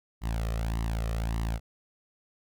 sawtooth tone with flanger, 56 Hz, A1, 31 cents sharp, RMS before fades -30 dBFS, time 0.21-1.6 s, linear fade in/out 50 ms, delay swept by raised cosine 1 to 1.63 ms, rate 1.7 Hz, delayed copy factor +0.7, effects none

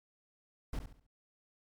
brown noise with echo, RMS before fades -36 dBFS, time 0.73-0.79 s, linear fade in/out 2 ms, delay 69 ms, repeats 4, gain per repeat -9 dB, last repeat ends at 1.066 s, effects MP3 96 kbps

